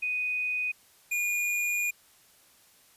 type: tone pair in turn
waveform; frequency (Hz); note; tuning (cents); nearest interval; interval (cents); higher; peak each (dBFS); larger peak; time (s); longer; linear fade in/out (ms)
sine / square; 2489 / 2434; D#7 / D#7; 0 / -39; unison; 39; first; -27; neither; 0.02-0.72 / 1.11-1.91; second; 10
effects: white hiss -60 dBFS RMS until 2.96 s + resampled to 32000 Hz